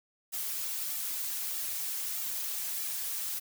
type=noise with flanger; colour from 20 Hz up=blue; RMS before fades=-35 dBFS; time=0.32-3.4 s; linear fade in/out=20 ms; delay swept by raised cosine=1.9 to 5.7 ms; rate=1.6 Hz; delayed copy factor=-0.8; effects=none